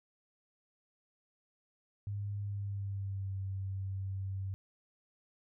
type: tone with pitch glide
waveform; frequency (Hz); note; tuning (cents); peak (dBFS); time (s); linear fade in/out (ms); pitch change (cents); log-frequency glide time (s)
sine; 101.6 to 96.45; G#2 to G2; -38 to -28; -35; 2.07-4.54; 0; -90; 2.42-3.36
effects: none